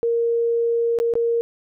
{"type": "tone with dropouts", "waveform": "sine", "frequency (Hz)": 466.2, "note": "A#4", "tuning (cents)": 0, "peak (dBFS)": -17, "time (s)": [0.03, 1.41], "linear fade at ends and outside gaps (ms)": 0, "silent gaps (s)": [[0.988, 1], [1.138, 1.154]], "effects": []}